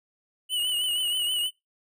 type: tone with vibrato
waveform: square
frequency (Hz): 2944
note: F#7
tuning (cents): -9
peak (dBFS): -25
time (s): 0.49-1.51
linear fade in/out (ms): 50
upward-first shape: triangle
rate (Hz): 6.3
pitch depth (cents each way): 69
type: click train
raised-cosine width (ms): 0.3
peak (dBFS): -34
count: 37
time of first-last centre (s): 0.6-1.459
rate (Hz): 41.9
effects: noise-tail reverb RT60 0.2 s tail -23 dB re dry